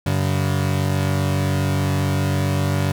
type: tone pair together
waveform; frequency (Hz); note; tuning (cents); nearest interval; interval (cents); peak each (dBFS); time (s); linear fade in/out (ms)
35% pulse; 95.12 / 142.5; F#2 / C#3; +48 / +48; perfect fifth; 700; -19; 0.06-2.92; 5
effects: none